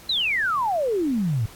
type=exponential sweep; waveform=sine; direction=down; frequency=4153 to 102.8 Hz; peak=-20 dBFS; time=0.09-1.46 s; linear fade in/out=5 ms; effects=pink hiss -46 dBFS RMS until 1.55 s + AAC 64 kbps